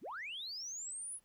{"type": "linear sweep", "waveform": "sine", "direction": "up", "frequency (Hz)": [117.5, 10548], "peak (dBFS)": -40, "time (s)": [0.01, 1.2], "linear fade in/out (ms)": 50, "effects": ["tanh soft clip ceiling -37 dBFS", "pink hiss -75 dBFS RMS until 1.24 s"]}